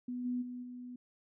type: tone with level steps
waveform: sine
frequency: 247.3 Hz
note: B3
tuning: 3 cents sharp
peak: -36 / -32 / -40 / -43 dBFS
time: 0.08-0.96 s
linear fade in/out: 5 ms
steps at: 0.24 / 0.41 / 0.62 s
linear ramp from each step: 20 ms
effects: none